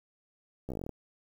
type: slowing click train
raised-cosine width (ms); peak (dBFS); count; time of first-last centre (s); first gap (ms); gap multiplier
2; -24; 11; 0.69-0.893; 14; 1.08
effects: 9-bit